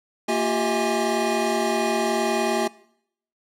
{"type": "tone cluster", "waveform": "square", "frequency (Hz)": [230.2, 353.3, 392.6, 640, 825], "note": ["A#3", "F4", "G4", "D#5", "G#5"], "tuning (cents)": [-22, 20, 3, 49, -12], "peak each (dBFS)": -28, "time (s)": [0.28, 2.68], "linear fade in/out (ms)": 10, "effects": ["noise-tail reverb RT60 0.7 s tail -21 dB re dry", "low-pass 11000 Hz 12 dB/octave"]}